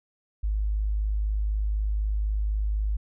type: tone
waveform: sine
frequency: 52 Hz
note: G#1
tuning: 3 cents sharp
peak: -23 dBFS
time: 0.43-2.97 s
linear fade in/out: 10 ms
effects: none